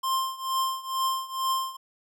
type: tone with tremolo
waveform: square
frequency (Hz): 1053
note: C6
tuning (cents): +11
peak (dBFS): -23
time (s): 0.03-1.77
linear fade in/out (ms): 10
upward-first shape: triangle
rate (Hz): 2.2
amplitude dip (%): 90
effects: none